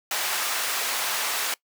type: high-pass noise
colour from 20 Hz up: pink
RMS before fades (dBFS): -27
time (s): 0.11-1.54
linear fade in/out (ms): 2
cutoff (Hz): 940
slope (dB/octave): 12
effects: noise-tail reverb RT60 0.1 s tail -22 dB re dry